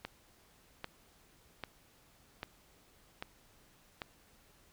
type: click train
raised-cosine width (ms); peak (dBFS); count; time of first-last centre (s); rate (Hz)
0.3; -23; 6; 0.05-4.018; 1.26
effects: pink hiss -65 dBFS RMS until 4.72 s